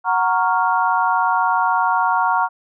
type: chord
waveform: sine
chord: Gb major seventh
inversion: none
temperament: equal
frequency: 740 / 932.3 / 1108.7 / 1396.9 Hz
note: Gb5 / Bb5 / Db6 / F6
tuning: 0 / 0 / 0 / 0 cents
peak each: -21 / -18 / -21 / -22 dBFS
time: 0.04-2.49 s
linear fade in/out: 50 ms
effects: none